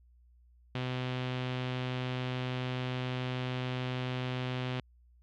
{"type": "tone with low-pass filter", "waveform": "sawtooth", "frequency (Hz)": 126.9, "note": "B2", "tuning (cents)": 47, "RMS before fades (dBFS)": -35, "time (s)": [0.75, 4.8], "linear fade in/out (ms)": 2, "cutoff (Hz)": 3200, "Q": 2.4, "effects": ["added 60 Hz sine -59 dBFS peak until 5.22 s"]}